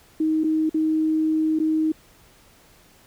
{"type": "tone with dropouts", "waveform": "sine", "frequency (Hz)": 314.3, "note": "D#4", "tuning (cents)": 18, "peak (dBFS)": -18, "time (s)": [0.2, 1.92], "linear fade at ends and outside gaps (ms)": 5, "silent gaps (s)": [[0.437, 0.442], [0.695, 0.743], [1.59, 1.599]], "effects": ["pink hiss -54 dBFS RMS until 3.06 s"]}